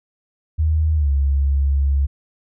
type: tone with pitch glide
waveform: sine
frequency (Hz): 78.3 to 69.36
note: D#2 to C#2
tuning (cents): +11 to +2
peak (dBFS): -14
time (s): 0.58-2.07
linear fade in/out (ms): 20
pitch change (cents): -209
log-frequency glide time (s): 0.95-1.1
effects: none